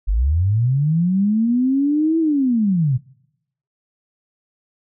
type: linear two-way sweep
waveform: sine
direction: up then down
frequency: 43.12 to 330.2 to 118.8 Hz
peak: -14 dBFS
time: 0.07-2.98 s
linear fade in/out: 20 ms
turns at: 2.19 s
effects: noise-tail reverb RT60 0.8 s tail -24 dB re dry